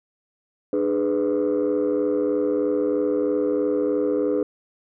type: chord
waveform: sine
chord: G# diminished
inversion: second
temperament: just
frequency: 299 / 415.3 / 498.4 Hz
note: D4 / G#4 / B4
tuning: +31 / 0 / +16 cents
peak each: -22 dBFS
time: 0.73-4.43 s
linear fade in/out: 2 ms
effects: tanh soft clip ceiling -15 dBFS